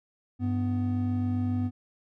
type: tone pair together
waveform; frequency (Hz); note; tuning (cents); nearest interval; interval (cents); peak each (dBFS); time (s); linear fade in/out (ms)
triangle; 98.82 / 249; G2 / B3; +14 / +14; octave + major third; 1600; -26; 0.39-1.71; 50
effects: none